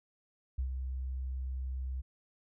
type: tone with ADSR envelope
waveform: sine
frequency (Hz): 64.8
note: C2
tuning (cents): -16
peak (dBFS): -29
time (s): 0.58-2.02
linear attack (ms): 9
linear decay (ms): 94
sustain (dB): -5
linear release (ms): 20
effects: none